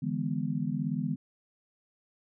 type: chord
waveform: sine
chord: E dominant seventh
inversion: third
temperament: just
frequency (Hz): 148.33 / 164.81 / 206 / 247.2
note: D3 / E3 / G#3 / B3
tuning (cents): +18 / 0 / -14 / +2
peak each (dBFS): -34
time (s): 0.02-1.16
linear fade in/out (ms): 10
effects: none